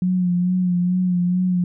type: tone with vibrato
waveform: sine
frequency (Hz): 180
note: F#3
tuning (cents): -47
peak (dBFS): -16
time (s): 0.02-1.64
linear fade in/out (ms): 2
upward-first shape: sine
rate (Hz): 2.3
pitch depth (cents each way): 36
effects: none